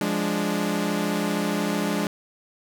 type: chord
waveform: sawtooth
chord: D diminished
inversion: first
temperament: equal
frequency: 174.61 / 207.7 / 293.7 Hz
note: F3 / Ab3 / D4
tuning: 0 / 0 / 0 cents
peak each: -25 / -22 / -24 dBFS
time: 0.01-2.07 s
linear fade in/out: 2 ms
effects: none